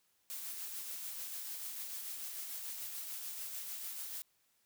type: noise with tremolo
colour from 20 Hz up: blue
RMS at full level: -42 dBFS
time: 0.3-4.22 s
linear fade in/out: 0 ms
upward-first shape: triangle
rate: 6.8 Hz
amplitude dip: 35%
effects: white hiss -75 dBFS RMS until 4.65 s